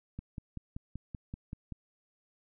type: click train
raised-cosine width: 5 ms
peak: -27 dBFS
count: 9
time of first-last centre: 0.19-1.723 s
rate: 5.22 Hz
effects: none